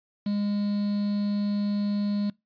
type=tone with quantisation; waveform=triangle; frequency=204.7 Hz; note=G#3; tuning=25 cents flat; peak=-22 dBFS; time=0.26-2.3 s; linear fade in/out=5 ms; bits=7; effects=noise-tail reverb RT60 0.2 s tail -23 dB re dry + resampled to 11025 Hz